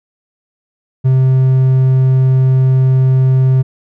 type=tone; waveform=triangle; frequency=130.81 Hz; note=C3; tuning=in tune; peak=-5 dBFS; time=1.04-3.63 s; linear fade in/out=20 ms; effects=none